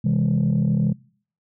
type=chord; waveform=sine; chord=C augmented; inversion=none; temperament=just; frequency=130.81 / 163.52 / 204.4 Hz; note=C3 / E3 / G#3; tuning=0 / -14 / -27 cents; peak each=-20 dBFS; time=0.04-0.93 s; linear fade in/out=10 ms; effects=noise-tail reverb RT60 0.5 s tail -23 dB re dry + tanh soft clip ceiling -13 dBFS